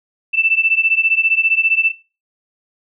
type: beating tone pair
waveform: sine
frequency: 2650 / 2665 Hz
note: E7 / E7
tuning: +9 / +18 cents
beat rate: 15 Hz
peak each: -15 dBFS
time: 0.33-1.92 s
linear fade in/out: 20 ms
effects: noise-tail reverb RT60 0.3 s tail -17 dB re dry